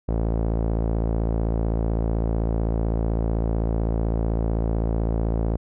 sawtooth tone with low-pass filter, 55.8 Hz, A1, 25 cents sharp, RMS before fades -23 dBFS, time 0.08-5.57 s, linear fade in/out 10 ms, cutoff 610 Hz, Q 1.2, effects none

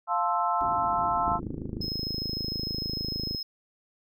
sine chord, F major seventh, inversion none, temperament equal, 698.5 / 880 / 1046.5 / 1318.5 Hz, F5 / A5 / C6 / E6, 0 / 0 / 0 / 0 cents, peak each -29 dBFS, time 0.07-1.4 s, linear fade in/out 50 ms
white low-pass noise, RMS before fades -40 dBFS, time 0.61-1.87 s, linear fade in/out 0 ms, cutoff 370 Hz, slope 48 dB/octave
click train, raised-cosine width 3 ms, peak -21 dBFS, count 56, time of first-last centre 1.28-3.348 s, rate 26.6 Hz
triangle tone, 5150 Hz, E8, 41 cents flat, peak -30 dBFS, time 1.81-3.43 s, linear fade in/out 5 ms
effects none

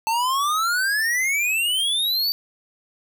square exponential sweep, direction up, 880 to 4631 Hz, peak -20 dBFS, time 0.07-2.32 s, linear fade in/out 0 ms, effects none

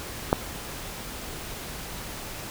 click, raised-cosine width 1 ms, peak -4 dBFS, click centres 0.329 s, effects pink hiss -37 dBFS RMS until 2.5 s

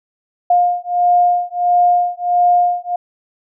sine beating tone pair, 708 / 709.5 Hz, F5 / F5, +23 / +27 cents, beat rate 1.5 Hz, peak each -14 dBFS, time 0.5-2.96 s, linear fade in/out 5 ms, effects none

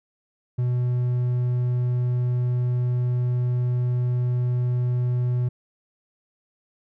triangle tone, 123.47 Hz, B2, in tune, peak -18 dBFS, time 0.58-5.49 s, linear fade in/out 10 ms, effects none

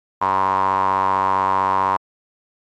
sawtooth tone with band-pass filter, 95.6 Hz, G2, 43 cents flat, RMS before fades -18 dBFS, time 0.21-1.97 s, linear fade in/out 10 ms, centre 1000 Hz, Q 9.4, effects MP3 64 kbps

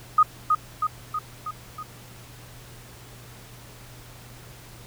sine tone with echo, 1244.5 Hz, D#6, in tune, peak -12 dBFS, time 0.18-0.23 s, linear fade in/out 5 ms, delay 320 ms, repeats 5, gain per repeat -4 dB, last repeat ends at 1.83 s, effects added 120 Hz sine -47 dBFS peak until 4.86 s + pink hiss -47 dBFS RMS until 4.86 s

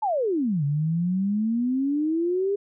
sine exponential two-way sweep, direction down then up, 902 to 140 to 409 Hz, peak -21 dBFS, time 0.02-2.56 s, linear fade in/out 10 ms, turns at 0.64 s, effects none

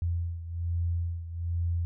sine beating tone pair, 85 / 86.2 Hz, F2 / F2, -46 / -22 cents, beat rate 1.2 Hz, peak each -29 / -34 dBFS, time 0.02-1.85 s, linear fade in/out 0 ms, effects none

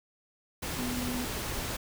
sine tone in noise, 246.9 Hz, B3, in tune, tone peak -33 dBFS, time 0.78-1.25 s, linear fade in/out 10 ms, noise pink, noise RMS -35 dBFS, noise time 0.62-1.77 s, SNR -1 dB, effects none

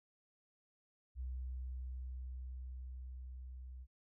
sine tone with level ramp, 63.5 Hz, B1, 49 cents sharp, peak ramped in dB -39 to -47 dBFS, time 1.15-3.87 s, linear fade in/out 50 ms, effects none

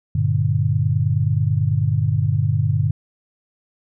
sine chord, G minor, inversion none, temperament just, 98 / 117.6 / 147 Hz, G2 / Bb2 / D3, 0 / +16 / +2 cents, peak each -20 dBFS, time 0.15-2.91 s, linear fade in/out 5 ms, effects none

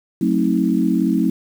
sine chord, F# diminished seventh, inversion none, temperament just, 185 / 222 / 266.4 / 319.7 Hz, F#3 / A3 / C4 / Eb4, 0 / +16 / +31 / +47 cents, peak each -20 dBFS, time 0.21-1.3 s, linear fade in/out 5 ms, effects 7-bit

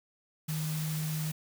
sine tone in noise, 155.56 Hz, D#3, in tune, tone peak -31 dBFS, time 0.48-1.32 s, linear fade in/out 10 ms, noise white, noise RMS -41 dBFS, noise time 0.48-1.32 s, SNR +7 dB, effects none

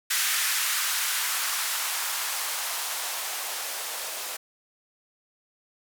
violet noise with band-pass filter sweep, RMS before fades -29 dBFS, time 0.1-4.37 s, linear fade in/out 10 ms, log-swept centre 1600 to 550 Hz, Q 1.4, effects none

